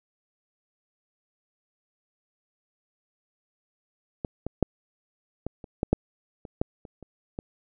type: clicks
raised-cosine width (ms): 2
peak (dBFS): -16 / -17 / -6 / -17 / -27 / -11 / -6 / -26 / -10 / -29 / -30 / -19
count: 12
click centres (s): 4.248 / 4.466 / 4.627 / 5.466 / 5.642 / 5.831 / 5.93 / 6.452 / 6.615 / 6.852 / 7.027 / 7.389
effects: none